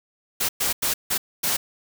white noise bursts at uneven times, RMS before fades -23 dBFS, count 5, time 0.4-0.49 / 0.6-0.73 / 0.82-0.94 / 1.1-1.18 / 1.43-1.57 s, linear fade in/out 10 ms, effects none

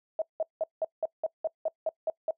sine tone bursts, 639 Hz, D#5, 46 cents sharp, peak -25 dBFS, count 11, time 0.19-2.309 s, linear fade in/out 2 ms, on 29 ms, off 180 ms, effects noise-tail reverb RT60 0.1 s tail -23 dB re dry

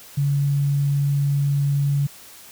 sine tone, 141.5 Hz, C#3, 36 cents sharp, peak -17 dBFS, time 0.17-2.07 s, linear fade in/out 10 ms, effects white hiss -44 dBFS RMS until 2.51 s

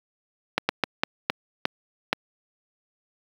slowing click train, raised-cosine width 0.3 ms, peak -4 dBFS, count 7, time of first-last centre 0.58-2.129 s, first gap 110 ms, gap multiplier 1.34, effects high-pass 150 Hz 12 dB/octave + 7-bit

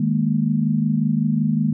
sine chord, D# suspended fourth, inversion none, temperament equal, 155.56 / 207.7 / 233.1 Hz, D#3 / G#3 / A#3, 0 / 0 / 0 cents, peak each -21 dBFS, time 0-1.73 s, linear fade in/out 5 ms, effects none

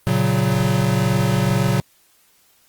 square chord, F# major, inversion first, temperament equal, 116.54 / 138.59 / 185 Hz, A#2 / C#3 / F#3, 0 / 0 / 0 cents, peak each -21 dBFS, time 0.07-1.8 s, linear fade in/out 0 ms, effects white hiss -57 dBFS RMS until 2.68 s + Opus 32 kbps

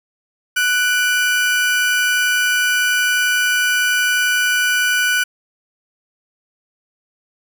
35% pulse tone pair together, 1483 / 2362 Hz, F#6 / D7, +4 / +9 cents, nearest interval minor sixth, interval 805 cents, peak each -13 / -22 dBFS, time 0.56-5.24 s, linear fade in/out 10 ms, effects 8-bit

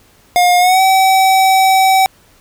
square tone with pitch glide, 713 to 764.2 Hz, F5 to G5, +36 to -44 cents, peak -8 dBFS, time 0.36-2.06 s, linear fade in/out 0 ms, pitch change +120 cents, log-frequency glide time 0.59-0.81 s, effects pink hiss -49 dBFS RMS until 2.4 s

